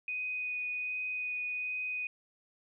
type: tone with vibrato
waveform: sine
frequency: 2489 Hz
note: D#7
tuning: in tune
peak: -33 dBFS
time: 0.08-2.07 s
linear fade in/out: 2 ms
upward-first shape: sine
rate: 1.3 Hz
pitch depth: 9 cents each way
effects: none